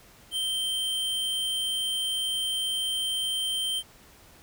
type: tone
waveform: square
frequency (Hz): 3129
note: G7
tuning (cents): -4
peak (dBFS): -27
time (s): 0.31-3.83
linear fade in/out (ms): 50
effects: pink hiss -54 dBFS RMS until 4.42 s